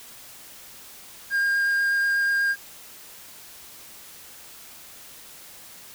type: tone with vibrato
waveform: triangle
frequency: 1611 Hz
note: G6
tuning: 47 cents sharp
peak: -18 dBFS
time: 1.3-2.56 s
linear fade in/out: 50 ms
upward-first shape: triangle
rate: 8.2 Hz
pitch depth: 9 cents each way
effects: white hiss -45 dBFS RMS until 5.94 s